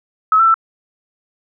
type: tone with pitch steps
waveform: sine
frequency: 1286 / 1338 / 1329 Hz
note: E6 / E6 / E6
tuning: -43 / +25 / +14 cents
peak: -8 dBFS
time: 0.32-0.542 s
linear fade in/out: 2 ms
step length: 74 ms
effects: none